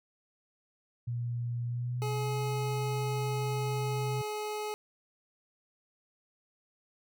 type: tone with pitch glide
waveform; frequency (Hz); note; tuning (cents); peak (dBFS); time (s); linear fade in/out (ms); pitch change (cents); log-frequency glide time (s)
sine; 119.5 to 128.08; A#2 to C3; +43 to -37; -31; 1.07-4.22; 10; +120; 1.66-2.33
type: tone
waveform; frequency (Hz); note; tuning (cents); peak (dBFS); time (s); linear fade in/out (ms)
25% pulse; 423.3; G#4; +33; -30; 2.02-4.74; 0
effects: none